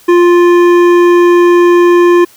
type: tone with hard clipping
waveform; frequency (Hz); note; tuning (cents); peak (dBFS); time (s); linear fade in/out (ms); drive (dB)
sine; 349.6; F4; +2; -5; 0.08-2.25; 10; 12
effects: white hiss -42 dBFS RMS until 2.36 s